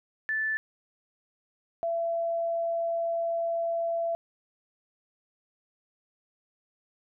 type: tone pair in turn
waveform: sine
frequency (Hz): 1753 / 672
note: A6 / E5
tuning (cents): -7 / +33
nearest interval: octave + perfect fourth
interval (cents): 1660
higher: first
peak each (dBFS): -26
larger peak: neither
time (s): 0.29-0.57 / 1.83-4.15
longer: second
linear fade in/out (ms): 0
effects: none